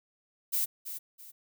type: noise with echo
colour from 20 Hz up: violet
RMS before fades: -29 dBFS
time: 0.52-0.66 s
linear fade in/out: 20 ms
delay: 330 ms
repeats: 2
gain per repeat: -10 dB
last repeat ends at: 1.32 s
effects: none